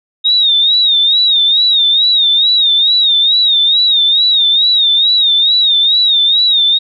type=tone with vibrato; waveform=sine; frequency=3729 Hz; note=A#7; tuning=in tune; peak=-7 dBFS; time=0.24-6.79 s; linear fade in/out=20 ms; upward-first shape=sine; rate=2.3 Hz; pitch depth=99 cents each way; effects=none